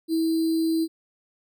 sine tone with sample-and-hold, 324.6 Hz, E4, 27 cents flat, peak -20 dBFS, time 0.08-0.88 s, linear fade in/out 50 ms, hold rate 4410 Hz, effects none

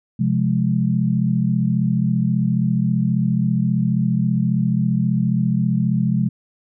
sine chord, F minor, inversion second, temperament just, 130.96 / 174.61 / 209.5 Hz, C3 / F3 / Ab3, +2 / 0 / +15 cents, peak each -20 dBFS, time 0.19-6.29 s, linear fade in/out 10 ms, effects none

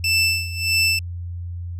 25% pulse tone with tremolo, 2654 Hz, E7, 11 cents sharp, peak -11 dBFS, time 0.04-0.99 s, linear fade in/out 2 ms, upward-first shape sine, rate 1.6 Hz, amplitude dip 85%, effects added 87 Hz sine -27 dBFS peak until 1.79 s + resampled to 32000 Hz

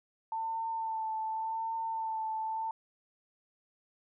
sine tone with vibrato, 891 Hz, A5, 22 cents sharp, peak -32 dBFS, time 0.32-2.71 s, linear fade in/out 2 ms, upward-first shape sine, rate 0.87 Hz, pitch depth 23 cents each way, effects none

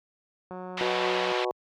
click train, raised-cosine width 1 ms, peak -26 dBFS, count 149, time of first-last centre 0.51-1.319 s, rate 183 Hz
white band-pass noise, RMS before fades -32 dBFS, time 0.77-1.45 s, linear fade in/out 5 ms, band 660 to 3500 Hz, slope 24 dB/octave
harmonic tone, 123.2 Hz, B2, 4 cents flat, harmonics 3 / 4 / 5 / 6 / 7 / 8 / 9, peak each -30 / -32 / -34 / -36 / -37 / -38 / -39 dBFS, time 0.81-1.51 s, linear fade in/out 0 ms
effects high-pass 60 Hz 12 dB/octave

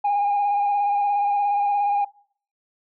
sine tone with vibrato, 814 Hz, G#5, 35 cents flat, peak -16 dBFS, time 0.04-2.05 s, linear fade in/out 10 ms, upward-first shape square, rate 17 Hz, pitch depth 19 cents each way, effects noise-tail reverb RT60 0.5 s tail -22 dB re dry + tanh soft clip ceiling -16 dBFS

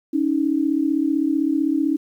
sine tone pair together, 280 / 315.7 Hz, C#4 / D#4, +18 / +25 cents, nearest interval major second, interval 207 cents, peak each -20 dBFS, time 0.13-1.97 s, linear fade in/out 10 ms, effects 9-bit

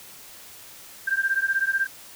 sine beating tone pair, 1575 / 1591 Hz, G6 / G6, +8 / +25 cents, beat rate 16 Hz, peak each -24 dBFS, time 1.07-1.87 s, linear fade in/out 10 ms, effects white hiss -45 dBFS RMS until 2.15 s

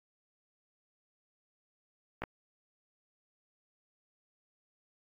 clicks, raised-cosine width 0.5 ms, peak -21 dBFS, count 2, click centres 2.22 / 2.237 s, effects AAC 64 kbps

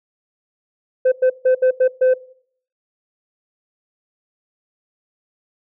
sine tone bursts at uneven times, 513 Hz, C5, 34 cents flat, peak -8 dBFS, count 6, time 1.05-1.12 / 1.22-1.3 / 1.45-1.55 / 1.62-1.71 / 1.8-1.88 / 2.01-2.14 s, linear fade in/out 10 ms, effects noise-tail reverb RT60 0.6 s tail -21 dB re dry + tanh soft clip ceiling -10 dBFS

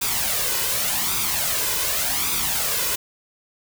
white noise with flanger, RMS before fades -23 dBFS, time 0.01-2.96 s, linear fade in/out 10 ms, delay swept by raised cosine 0.82 to 2.02 ms, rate 0.87 Hz, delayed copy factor +0.6, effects none

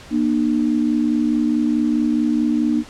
sine tone pair together, 237.1 / 301.8 Hz, A#3 / D4, +30 / +47 cents, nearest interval major third, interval 417 cents, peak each -18 / -18 dBFS, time 0.1-2.84 s, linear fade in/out 50 ms, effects pink hiss -41 dBFS RMS until 2.89 s + low-pass 7000 Hz 12 dB/octave

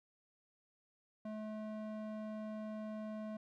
square tone with band-pass filter, 215.3 Hz, A3, 37 cents flat, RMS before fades -44 dBFS, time 1.25-3.37 s, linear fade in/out 5 ms, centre 460 Hz, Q 1.3, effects none

